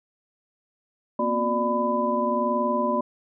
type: tone cluster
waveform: sine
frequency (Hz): 237 / 258.1 / 362.8 / 593 / 1001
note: A#3 / C4 / F#4 / D5 / B5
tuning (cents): +29 / -23 / -34 / +17 / +23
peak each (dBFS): -27 / -34 / -31 / -26 / -25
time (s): 1.19-3.01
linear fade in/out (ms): 5
effects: none